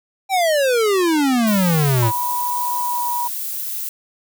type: exponential sweep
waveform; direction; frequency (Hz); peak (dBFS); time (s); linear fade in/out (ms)
square; down; 794 to 107.9; -15; 0.29-2.12; 50
type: noise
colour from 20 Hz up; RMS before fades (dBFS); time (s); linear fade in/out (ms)
violet; -26; 1.47-3.89; 2
type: tone with pitch glide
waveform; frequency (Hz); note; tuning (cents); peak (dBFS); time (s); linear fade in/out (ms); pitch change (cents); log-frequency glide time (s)
sine; 974 to 963.4; B5 to B5; -24 to -43; -20; 2.02-3.28; 10; -19; 2.84-3.09
effects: none